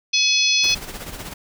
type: harmonic tone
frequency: 850 Hz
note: G#5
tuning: 40 cents sharp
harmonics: 3 / 4 / 5 / 6 / 7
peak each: -20 / -21 / -22 / -23 / -23 dBFS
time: 0.13-0.75 s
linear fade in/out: 10 ms
type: noise with tremolo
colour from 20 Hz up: pink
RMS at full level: -31 dBFS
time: 0.63-1.34 s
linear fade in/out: 10 ms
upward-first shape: sine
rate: 16 Hz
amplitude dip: 60%
effects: none